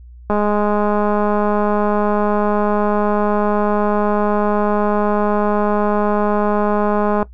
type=click train; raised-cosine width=1 ms; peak=-5 dBFS; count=1442; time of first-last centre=0.3-7.228 s; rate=208 Hz; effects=noise-tail reverb RT60 0.1 s tail -17 dB re dry + added 60 Hz sine -36 dBFS peak until 7.33 s